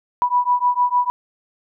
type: beating tone pair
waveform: sine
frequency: 979 / 985.6 Hz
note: B5 / B5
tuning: -15 / -4 cents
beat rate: 6.6 Hz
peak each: -18 dBFS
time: 0.22-1.1 s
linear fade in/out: 0 ms
effects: none